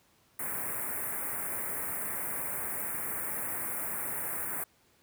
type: band-stop noise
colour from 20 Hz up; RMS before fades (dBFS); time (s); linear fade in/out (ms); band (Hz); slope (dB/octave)
white; -35; 0.39-4.64; 5; 2200 to 8800; 48
effects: pink hiss -66 dBFS RMS until 5.02 s + high-pass 80 Hz 12 dB/octave